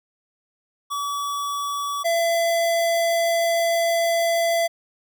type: tone pair in turn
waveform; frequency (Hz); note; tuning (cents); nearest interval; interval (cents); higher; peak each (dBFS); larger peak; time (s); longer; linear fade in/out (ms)
square; 1142 / 673.4; D6 / E5; -49 / +37; major sixth; 914; first; -25 / -19; second; 0.9-2.04 / 2.04-4.68; second; 20
effects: none